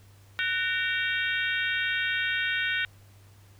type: harmonic tone with a mistuned harmonic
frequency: 460.5 Hz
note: A#4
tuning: 21 cents flat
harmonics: 3 / 4 / 5 / 6 / 7 / 8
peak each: -29 / -31 / -33 / -35 / -36 / -37 dBFS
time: 0.39-2.85 s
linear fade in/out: 0 ms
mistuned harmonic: 3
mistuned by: +130 cents
effects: added 99 Hz sine -52 dBFS peak until 3.59 s + pink hiss -60 dBFS RMS until 3.59 s